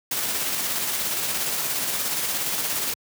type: noise with tremolo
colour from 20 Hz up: white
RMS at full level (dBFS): -25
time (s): 0.11-2.94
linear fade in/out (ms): 5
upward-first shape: square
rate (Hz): 17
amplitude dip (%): 25
effects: high-pass 100 Hz 12 dB/octave